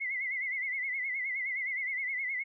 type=tone with vibrato; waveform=sine; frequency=2082 Hz; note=C7; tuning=9 cents flat; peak=-31 dBFS; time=0-2.44 s; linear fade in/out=20 ms; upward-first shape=sine; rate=9.6 Hz; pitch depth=93 cents each way; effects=none